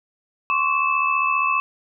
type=tone cluster; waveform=sine; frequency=1059 / 1134 / 2619 Hz; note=C6 / C#6 / E7; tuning=+21 / +39 / -12 cents; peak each=-23 / -21 / -22 dBFS; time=0.5-1.6 s; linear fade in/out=0 ms; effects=none

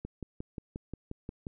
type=click train; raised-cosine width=3 ms; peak=-25 dBFS; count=9; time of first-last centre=0.05-1.468 s; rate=5.64 Hz; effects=none

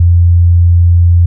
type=tone; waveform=sine; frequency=86.4 Hz; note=F2; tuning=18 cents flat; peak=-3 dBFS; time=0-1.26 s; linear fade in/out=5 ms; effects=none

